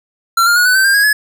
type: tone with pitch steps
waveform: square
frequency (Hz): 1362 / 1406 / 1451.3 / 1498.2 / 1546.6 / 1596.5 / 1648 / 1701.2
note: F6 / F6 / F#6 / F#6 / G6 / G6 / G#6 / G#6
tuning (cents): -44 / +11 / -34 / +21 / -24 / +31 / -14 / +41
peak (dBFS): -9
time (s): 0.37-1.13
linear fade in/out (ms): 5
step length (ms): 95
effects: none